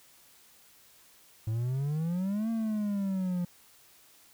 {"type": "exponential two-way sweep", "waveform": "triangle", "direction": "up then down", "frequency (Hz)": [107.8, 229.1, 174.6], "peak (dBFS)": -26, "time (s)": [1.47, 3.45], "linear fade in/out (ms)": 5, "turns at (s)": 2.5, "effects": ["white hiss -59 dBFS RMS until 4.33 s"]}